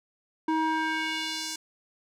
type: tone with band-pass filter sweep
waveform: square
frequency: 317.2 Hz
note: D#4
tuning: 33 cents sharp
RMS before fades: -29 dBFS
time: 0.48-1.56 s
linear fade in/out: 5 ms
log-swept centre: 670 to 6800 Hz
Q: 1.4
effects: none